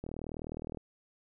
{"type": "click train", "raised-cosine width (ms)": 2, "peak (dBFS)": -26, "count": 30, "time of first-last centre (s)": [0.04, 0.772], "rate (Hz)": 39.6, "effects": []}